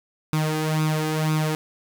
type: tone with flanger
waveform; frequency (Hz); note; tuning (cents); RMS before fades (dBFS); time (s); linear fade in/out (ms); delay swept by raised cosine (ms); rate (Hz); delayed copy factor
sawtooth; 155.56; D#3; 0; -23; 0.33-1.55; 0; 0.8 to 2.5; 2; +0.65
effects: none